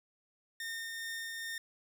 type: tone with tremolo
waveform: sawtooth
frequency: 1825 Hz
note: A#6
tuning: 37 cents flat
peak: -34 dBFS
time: 0.6-1.58 s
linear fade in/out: 2 ms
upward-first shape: triangle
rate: 2.4 Hz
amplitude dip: 25%
effects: none